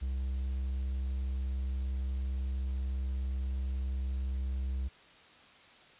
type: tone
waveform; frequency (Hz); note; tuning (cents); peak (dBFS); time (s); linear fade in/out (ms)
triangle; 65.5; C2; +2; -29; 0.01-4.89; 20
effects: white hiss -57 dBFS RMS until 5.99 s + resampled to 8000 Hz